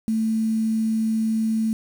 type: tone with quantisation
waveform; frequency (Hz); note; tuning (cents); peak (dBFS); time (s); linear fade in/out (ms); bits
sine; 221.5; A3; +12; -19; 0.08-1.73; 0; 7
effects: none